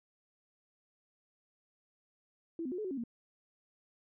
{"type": "tone with pitch steps", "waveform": "sine", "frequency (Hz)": [331.9, 255.6, 360.6, 428.2, 371.6, 273.7, 233.8], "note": ["E4", "C4", "F#4", "A4", "F#4", "C#4", "A#3"], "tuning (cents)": [12, -40, -45, -47, 7, -22, 5], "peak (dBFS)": -35, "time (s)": [2.59, 3.038], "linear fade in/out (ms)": 2, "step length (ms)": 64, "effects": []}